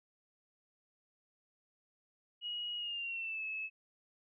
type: tone with pitch glide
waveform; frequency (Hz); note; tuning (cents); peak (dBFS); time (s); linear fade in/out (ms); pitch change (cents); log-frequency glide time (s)
sine; 2897 to 2596; F#7 to E7; -37 to -27; -37; 2.41-3.7; 50; -190; 2.77-3.44
effects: none